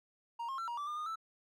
triangle tone with pitch steps, 935 / 1072 / 1348 / 948 / 1164 / 1205 / 1225 / 1321 Hz, A#5 / C6 / E6 / A#5 / D6 / D6 / D#6 / E6, +5 / +42 / +38 / +29 / -16 / +44 / -27 / +3 cents, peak -35 dBFS, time 0.39-1.158 s, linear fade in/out 10 ms, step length 96 ms, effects none

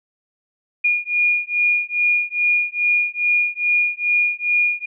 sine beating tone pair, 2432 / 2434.4 Hz, D#7 / D#7, -40 / -38 cents, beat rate 2.4 Hz, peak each -19 dBFS, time 0.84-4.86 s, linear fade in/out 10 ms, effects none

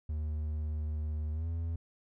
triangle tone with pitch glide, 76.5 to 82.94 Hz, D#2 to E2, -29 to +11 cents, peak -30 dBFS, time 0.09-1.76 s, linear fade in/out 5 ms, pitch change +140 cents, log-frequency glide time 1.32-1.47 s, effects none

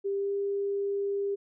sine tone with pitch glide, 396.6 to 399.8 Hz, G4 to G4, +20 to +34 cents, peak -27 dBFS, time 0.04-1.36 s, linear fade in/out 20 ms, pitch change +14 cents, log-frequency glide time 0.17-0.31 s, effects none

